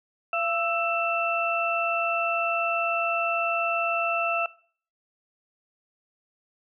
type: tone cluster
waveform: sine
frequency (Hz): 680 / 1319 / 2672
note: F5 / E6 / E7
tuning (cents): -46 / +1 / +23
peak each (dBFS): -28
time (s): 0.33-4.46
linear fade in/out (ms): 2
effects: noise-tail reverb RT60 0.5 s tail -21 dB re dry